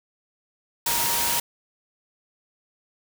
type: tone in noise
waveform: sine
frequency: 941 Hz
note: A#5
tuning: 16 cents sharp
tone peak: -30 dBFS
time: 0.86-1.4 s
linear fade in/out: 5 ms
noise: white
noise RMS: -24 dBFS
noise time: 0.86-1.4 s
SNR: -9 dB
effects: none